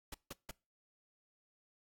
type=noise bursts; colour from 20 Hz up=pink; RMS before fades=-45 dBFS; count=3; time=0.12-0.512 s; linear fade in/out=5 ms; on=24 ms; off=160 ms; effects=noise-tail reverb RT60 0.3 s tail -24 dB re dry + AAC 64 kbps